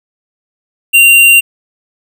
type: tone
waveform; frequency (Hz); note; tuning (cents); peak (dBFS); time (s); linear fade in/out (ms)
square; 2770; F7; -15; -3; 0.93-1.41; 20
effects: none